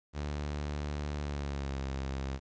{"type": "tone with pitch glide", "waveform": "sawtooth", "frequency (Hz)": [73.42, 67.33], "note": ["D2", "C#2"], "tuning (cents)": [0, -50], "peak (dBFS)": -30, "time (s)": [0.13, 2.4], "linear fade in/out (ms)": 50, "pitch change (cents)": -150, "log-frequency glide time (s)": [1.19, 1.81], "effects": ["resampled to 16000 Hz", "11-bit"]}